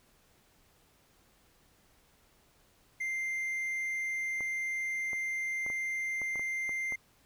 triangle tone, 2093 Hz, C7, in tune, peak -30 dBFS, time 3-6.96 s, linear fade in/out 10 ms
clicks, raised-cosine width 1 ms, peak -32 dBFS, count 9, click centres 4.407 / 5.132 / 5.664 / 5.701 / 6.217 / 6.357 / 6.395 / 6.693 / 6.923 s
effects pink hiss -66 dBFS RMS until 7.25 s

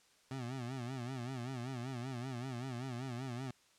25% pulse tone with vibrato, 126.2 Hz, B2, 38 cents sharp, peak -36 dBFS, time 0.31-3.51 s, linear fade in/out 2 ms, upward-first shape sine, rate 5.2 Hz, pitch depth 120 cents each way, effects white hiss -68 dBFS RMS until 3.78 s + low-pass 8000 Hz 12 dB/octave

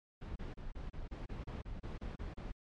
brown noise bursts, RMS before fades -43 dBFS, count 13, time 0.21-2.52 s, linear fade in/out 10 ms, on 150 ms, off 30 ms, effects low-pass 4000 Hz 12 dB/octave + MP3 64 kbps

